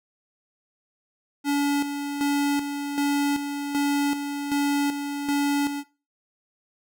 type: tone with tremolo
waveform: square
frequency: 285.5 Hz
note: D4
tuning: 49 cents flat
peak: -21 dBFS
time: 1.44-5.84 s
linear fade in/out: 50 ms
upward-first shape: square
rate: 1.3 Hz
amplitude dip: 55%
effects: noise-tail reverb RT60 0.3 s tail -19 dB re dry